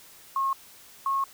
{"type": "tone pair in turn", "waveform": "sine", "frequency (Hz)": [1082, 1089.5], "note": ["C#6", "C#6"], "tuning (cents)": [-42, -30], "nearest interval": "unison", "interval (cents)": 12, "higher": "second", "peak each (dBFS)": -23, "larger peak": "neither", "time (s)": [[0.36, 0.53], [1.06, 1.24]], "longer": "second", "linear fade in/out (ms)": 2, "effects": ["white hiss -51 dBFS RMS until 1.33 s"]}